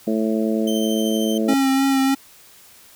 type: harmonic tone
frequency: 110 Hz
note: A2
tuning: in tune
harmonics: 2 / 3 / 4 / 5 / 6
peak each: -20 / -24 / -26 / -28 / -30 dBFS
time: 0.07-1.54 s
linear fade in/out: 5 ms
type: tone with tremolo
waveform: sawtooth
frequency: 3109 Hz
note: G7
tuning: 15 cents flat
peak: -24 dBFS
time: 0.67-1.38 s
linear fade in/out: 5 ms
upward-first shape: sine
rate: 13 Hz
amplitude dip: 30%
type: tone with vibrato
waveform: square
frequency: 270 Hz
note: C#4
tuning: 45 cents flat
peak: -16 dBFS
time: 1.48-2.15 s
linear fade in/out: 10 ms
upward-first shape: sine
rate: 3.3 Hz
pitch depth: 20 cents each way
effects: white hiss -48 dBFS RMS until 2.95 s